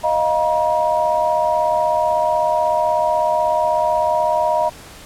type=chord; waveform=sine; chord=Eb suspended second; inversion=none; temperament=equal with one note detuned; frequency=622.3 / 698.5 / 953.6 Hz; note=Eb5 / F5 / Bb5; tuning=0 / 0 / +39 cents; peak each=-18 / -21 / -18 dBFS; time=0.03-4.7 s; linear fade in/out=20 ms; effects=pink hiss -39 dBFS RMS until 5.05 s + low-pass 12000 Hz 12 dB/octave